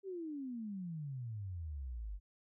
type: exponential sweep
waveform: sine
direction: down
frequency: 399.5 to 46.57 Hz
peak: -40 dBFS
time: 0.03-2.2 s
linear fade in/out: 50 ms
effects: none